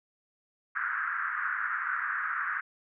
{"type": "band-pass noise", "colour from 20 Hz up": "pink", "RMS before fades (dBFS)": -32, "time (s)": [0.75, 2.61], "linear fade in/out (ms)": 10, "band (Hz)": [1300, 1700], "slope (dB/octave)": 48, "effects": []}